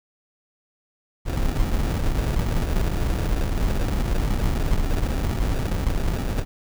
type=noise with sample-and-hold; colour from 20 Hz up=brown; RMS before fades=-22 dBFS; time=1.25-6.45 s; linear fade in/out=50 ms; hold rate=1050 Hz; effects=none